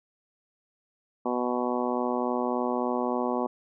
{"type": "harmonic tone", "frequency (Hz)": 123.47, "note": "B2", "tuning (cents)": 0, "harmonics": [2, 3, 4, 5, 6, 7, 8, 9], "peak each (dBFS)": [-30, -32, -33, -34, -35, -35, -36, -37], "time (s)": [1.25, 3.47], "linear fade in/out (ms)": 10, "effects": []}